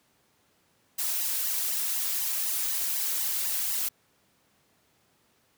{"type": "noise with flanger", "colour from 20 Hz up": "blue", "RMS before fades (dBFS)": -29, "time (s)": [0.98, 3.89], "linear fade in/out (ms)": 10, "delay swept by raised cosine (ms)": [0.99, 3.19], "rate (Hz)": 4, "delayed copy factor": 0.95, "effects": ["pink hiss -67 dBFS RMS until 5.57 s", "high-pass 100 Hz 12 dB/octave"]}